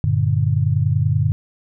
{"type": "chord", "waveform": "sine", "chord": "G minor", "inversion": "none", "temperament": "equal with one note detuned", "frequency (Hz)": [96.09, 116.54, 146.83], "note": ["G2", "Bb2", "D3"], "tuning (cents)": [-34, 0, 0], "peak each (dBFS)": -19, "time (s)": [0.04, 1.32], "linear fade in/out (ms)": 0, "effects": []}